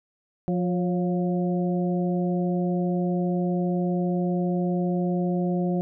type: harmonic tone with a mistuned harmonic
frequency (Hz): 177.5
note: F3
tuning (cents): +28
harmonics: 1 / 2 / 3 / 4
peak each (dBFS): -23 / -29 / -33 / -35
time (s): 0.48-5.81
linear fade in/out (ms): 0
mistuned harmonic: 3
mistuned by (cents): +48
effects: none

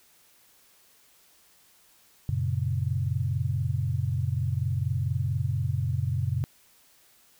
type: chord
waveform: sine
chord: F# major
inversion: none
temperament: equal with one note detuned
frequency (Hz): 92.5 / 116.54 / 137.08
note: F#2 / A#2 / C#3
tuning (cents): 0 / 0 / -19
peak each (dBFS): -29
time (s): 2.29-6.44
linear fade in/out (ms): 0
effects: white hiss -60 dBFS RMS until 7.39 s

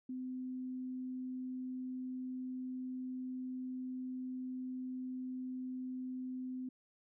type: tone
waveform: sine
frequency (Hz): 255.7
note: C4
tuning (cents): -40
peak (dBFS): -39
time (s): 0.09-6.69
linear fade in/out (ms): 5
effects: none

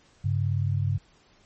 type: tone pair together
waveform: sine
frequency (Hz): 99.44 / 138.59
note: G2 / C#3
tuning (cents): +25 / 0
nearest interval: tritone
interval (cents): 575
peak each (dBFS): -24 / -27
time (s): 0.24-0.98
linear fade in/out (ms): 10
effects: pink hiss -60 dBFS RMS until 1.45 s + MP3 32 kbps

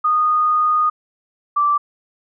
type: tone pair in turn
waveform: sine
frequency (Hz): 1233 / 1168.5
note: D#6 / D6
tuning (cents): -16 / -9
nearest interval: minor second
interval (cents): 93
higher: first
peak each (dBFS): -13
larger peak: neither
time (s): 0.04-0.9 / 1.56-1.78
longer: first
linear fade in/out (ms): 10
effects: none

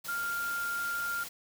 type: tone in noise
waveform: sine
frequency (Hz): 1396.9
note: F6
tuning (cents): 0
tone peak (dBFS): -31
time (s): 0.08-1.24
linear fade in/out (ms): 10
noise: white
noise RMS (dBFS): -42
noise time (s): 0.04-1.29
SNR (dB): +8
effects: none

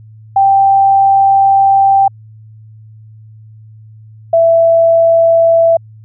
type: tone pair in turn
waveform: sine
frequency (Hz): 784 / 664.3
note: G5 / E5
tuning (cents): 0 / +13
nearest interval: minor third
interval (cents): 287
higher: first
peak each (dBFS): -5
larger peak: neither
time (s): 0.36-2.08 / 4.33-5.77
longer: first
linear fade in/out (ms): 5
effects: added 109 Hz sine -34 dBFS peak until 6.04 s

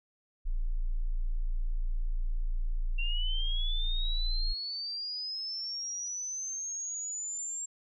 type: tone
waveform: sine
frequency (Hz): 28.52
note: A#0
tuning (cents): -37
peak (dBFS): -27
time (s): 0.45-4.54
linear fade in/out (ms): 20
type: linear sweep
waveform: sine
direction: up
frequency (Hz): 2730 to 7459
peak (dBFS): -34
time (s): 2.98-7.66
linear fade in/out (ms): 10
effects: none

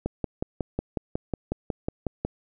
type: click train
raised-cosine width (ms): 2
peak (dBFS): -13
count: 13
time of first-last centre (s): 0.06-2.25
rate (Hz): 5.48
effects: none

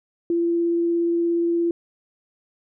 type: tone with vibrato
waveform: sine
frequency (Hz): 340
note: F4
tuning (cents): -46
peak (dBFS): -18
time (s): 0.3-1.71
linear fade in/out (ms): 2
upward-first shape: triangle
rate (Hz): 17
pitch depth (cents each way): 8
effects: none

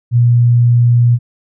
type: tone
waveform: sine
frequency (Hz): 120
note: B2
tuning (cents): -49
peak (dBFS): -6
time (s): 0.11-1.19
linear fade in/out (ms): 50
effects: none

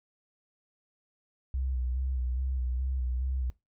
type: tone with vibrato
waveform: sine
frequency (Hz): 63.7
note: C2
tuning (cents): -46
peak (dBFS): -28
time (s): 1.54-3.5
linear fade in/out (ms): 0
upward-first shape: square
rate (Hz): 2.4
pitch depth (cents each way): 42
effects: noise-tail reverb RT60 0.2 s tail -20 dB re dry

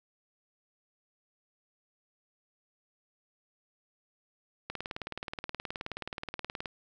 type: click train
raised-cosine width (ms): 0.3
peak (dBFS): -20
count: 38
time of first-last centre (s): 4.7-6.658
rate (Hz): 18.9
effects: none

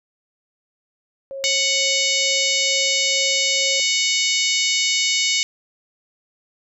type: tone with tremolo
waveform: sine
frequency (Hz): 544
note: C#5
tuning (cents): -33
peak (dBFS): -27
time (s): 1.31-3.8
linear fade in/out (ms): 0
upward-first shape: sine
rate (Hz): 2.2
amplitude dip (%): 40
type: harmonic tone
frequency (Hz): 740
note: F#5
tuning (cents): 0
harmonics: 3 / 4 / 5 / 6 / 7 / 8 / 9 / 10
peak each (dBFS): -23 / -24 / -25 / -26 / -26 / -27 / -28 / -28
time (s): 1.44-5.43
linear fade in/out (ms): 0
effects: none

